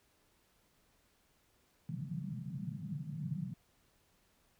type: band-pass noise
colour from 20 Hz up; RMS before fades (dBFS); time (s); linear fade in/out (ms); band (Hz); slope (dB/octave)
pink; -41; 1.89-3.54; 0; 130 to 190; 48
effects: pink hiss -72 dBFS RMS until 4.59 s